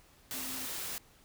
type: tone in noise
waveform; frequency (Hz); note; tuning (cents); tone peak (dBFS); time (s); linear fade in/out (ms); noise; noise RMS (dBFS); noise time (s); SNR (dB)
sine; 261.1; C4; -3; -47; 0.34-0.65; 0; white; -39; 0.31-0.98; -11
effects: pink hiss -62 dBFS RMS until 1.24 s